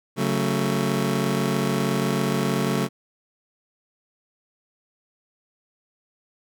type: chord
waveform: 25% pulse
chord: F# minor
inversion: second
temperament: just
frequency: 138.75 / 185 / 222 Hz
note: C#3 / F#3 / A3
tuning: +2 / 0 / +16 cents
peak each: -22 dBFS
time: 0.16-2.89 s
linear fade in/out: 50 ms
effects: none